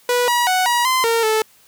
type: tone with pitch steps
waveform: sawtooth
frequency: 489.7 / 963 / 741 / 960 / 1033 / 459.5 / 436.9 Hz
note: B4 / B5 / F#5 / B5 / C6 / A#4 / A4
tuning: -15 / -44 / +2 / -49 / -22 / -25 / -12 cents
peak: -11 dBFS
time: 0.09-1.42 s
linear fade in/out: 2 ms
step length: 190 ms
effects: white hiss -52 dBFS RMS until 1.67 s + high-pass 60 Hz 12 dB/octave